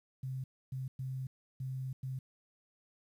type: tone bursts at uneven times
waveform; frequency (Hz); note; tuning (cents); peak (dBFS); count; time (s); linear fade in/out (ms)
sine; 131.1; C3; +4; -36; 5; 0.23-0.44 / 0.72-0.88 / 0.99-1.27 / 1.6-1.93 / 2.03-2.19; 5
effects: 11-bit